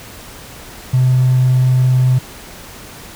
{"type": "tone with hard clipping", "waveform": "triangle", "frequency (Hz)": 127.9, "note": "C3", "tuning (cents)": -39, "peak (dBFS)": -9, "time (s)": [0.93, 2.19], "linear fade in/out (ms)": 10, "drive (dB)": 3, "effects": ["pink hiss -35 dBFS RMS until 3.15 s"]}